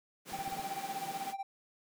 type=high-pass noise; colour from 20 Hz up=pink; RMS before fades=-45 dBFS; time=0.25-1.35 s; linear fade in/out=50 ms; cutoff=140 Hz; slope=96 dB/octave
type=clicks; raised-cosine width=3 ms; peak=-38 dBFS; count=5; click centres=0.323 / 0.39 / 0.478 / 0.525 / 0.596 s
type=tone with tremolo; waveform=triangle; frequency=784 Hz; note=G5; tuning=in tune; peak=-32 dBFS; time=0.33-1.43 s; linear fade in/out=2 ms; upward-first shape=sine; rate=16 Hz; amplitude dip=85%
effects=none